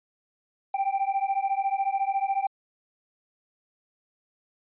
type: beating tone pair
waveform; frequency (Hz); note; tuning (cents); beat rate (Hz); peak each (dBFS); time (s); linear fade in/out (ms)
triangle; 777 / 791; G5 / G5; -16 / +15; 14; -25; 0.74-2.47; 5
effects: resampled to 8000 Hz